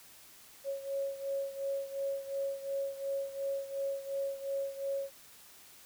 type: beating tone pair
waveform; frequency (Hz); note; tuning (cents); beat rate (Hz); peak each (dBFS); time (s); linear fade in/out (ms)
sine; 550 / 552.8; C#5 / C#5; -14 / -5; 2.8; -35 / -39; 0.64-5.11; 50
effects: white hiss -56 dBFS RMS until 5.85 s